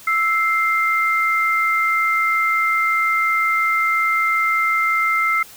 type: tone pair together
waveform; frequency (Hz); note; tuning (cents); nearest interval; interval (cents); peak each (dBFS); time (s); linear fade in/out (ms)
sine; 1318.5 / 2093; E6 / C7; 0 / 0; minor sixth; 800; -18; 0.07-5.43; 5
effects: white hiss -42 dBFS RMS until 5.56 s